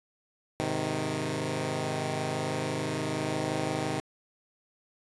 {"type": "chord", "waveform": "10% pulse", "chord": "Ab major", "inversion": "none", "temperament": "equal with one note detuned", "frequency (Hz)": [103.83, 129.53, 155.56], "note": ["Ab2", "C3", "Eb3"], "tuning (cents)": [0, -17, 0], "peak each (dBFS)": [-29, -25, -24], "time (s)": [0.6, 4], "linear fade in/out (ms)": 0, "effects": ["resampled to 24000 Hz"]}